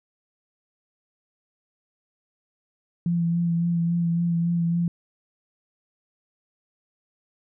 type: tone with vibrato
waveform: sine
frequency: 170 Hz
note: F3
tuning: 46 cents flat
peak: -20 dBFS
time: 3.06-4.88 s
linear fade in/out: 2 ms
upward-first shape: sine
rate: 3.6 Hz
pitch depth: 21 cents each way
effects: none